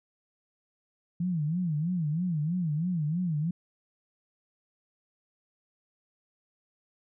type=tone with vibrato; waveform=sine; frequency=164.5 Hz; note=E3; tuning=3 cents flat; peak=-26 dBFS; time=1.2-3.51 s; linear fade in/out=5 ms; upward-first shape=sine; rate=3.1 Hz; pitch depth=190 cents each way; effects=none